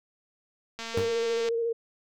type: click train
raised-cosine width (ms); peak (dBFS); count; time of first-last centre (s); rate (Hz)
0.2; -20; 160; 0.79-1.487; 228
type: tone with vibrato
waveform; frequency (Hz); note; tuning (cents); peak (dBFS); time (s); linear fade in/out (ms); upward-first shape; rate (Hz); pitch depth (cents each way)
sine; 462.6; A#4; -13; -25; 0.94-1.73; 10; square; 14; 20
type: tone with exponential decay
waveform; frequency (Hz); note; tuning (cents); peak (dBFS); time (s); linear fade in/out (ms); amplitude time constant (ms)
sawtooth; 98; G2; 0; -21; 0.97-1.15; 5; 39
effects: none